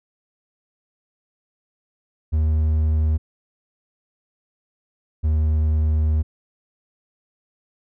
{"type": "tone pair in turn", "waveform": "triangle", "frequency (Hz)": [77.78, 77.39], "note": ["D#2", "D#2"], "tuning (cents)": [0, -9], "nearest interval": "unison", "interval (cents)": 9, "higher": "first", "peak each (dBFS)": -14, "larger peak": "neither", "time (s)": [[2.32, 3.18], [5.23, 6.23]], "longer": "second", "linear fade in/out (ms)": 20, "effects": []}